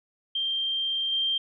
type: tone with level steps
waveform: sine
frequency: 3169 Hz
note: G7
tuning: 18 cents sharp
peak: -25 / -23 dBFS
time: 0.35-1.38 s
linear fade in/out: 5 ms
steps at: 1.12 s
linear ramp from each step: 5 ms
effects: none